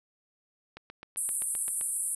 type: click train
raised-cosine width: 0.3 ms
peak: -27 dBFS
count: 9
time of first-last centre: 0.77-1.812 s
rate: 7.68 Hz
type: band-pass noise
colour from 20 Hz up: white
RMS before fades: -32 dBFS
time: 1.17-2.15 s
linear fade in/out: 5 ms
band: 8400 to 11000 Hz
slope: 96 dB/octave
effects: none